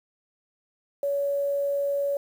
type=tone with quantisation; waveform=sine; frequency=564 Hz; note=C#5; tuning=30 cents sharp; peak=-23 dBFS; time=1.03-2.17 s; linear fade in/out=2 ms; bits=8; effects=none